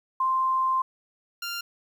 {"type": "tone pair in turn", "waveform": ["sine", "15% pulse"], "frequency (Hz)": [1046.5, 1393], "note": ["C6", "F6"], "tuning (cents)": [0, -5], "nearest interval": "perfect fourth", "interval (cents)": 495, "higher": "second", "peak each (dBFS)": [-21, -24], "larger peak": "first", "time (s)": [[0.2, 0.82], [1.42, 1.61]], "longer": "first", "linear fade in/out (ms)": 5, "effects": ["10-bit"]}